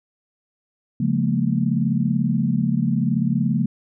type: chord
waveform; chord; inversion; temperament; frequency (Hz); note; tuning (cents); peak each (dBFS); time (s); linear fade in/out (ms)
sine; Bb minor seventh; first; equal with one note detuned; 138.59 / 174.61 / 212.4 / 233.1; Db3 / F3 / Ab3 / Bb3; 0 / 0 / +39 / 0; -23; 1-3.66; 5
effects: none